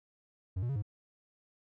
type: tone with pitch steps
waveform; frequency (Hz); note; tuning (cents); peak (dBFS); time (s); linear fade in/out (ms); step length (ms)
triangle; 92.7 / 120.7 / 138.3 / 103.6; F#2 / B2 / C#3 / G#2; +4 / -39 / -4 / -4; -29; 0.56-0.824; 10; 66
effects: none